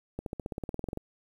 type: accelerating click train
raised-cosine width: 2 ms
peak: -21 dBFS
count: 15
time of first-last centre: 0.19-0.974 s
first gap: 72 ms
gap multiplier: 0.96
effects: 9-bit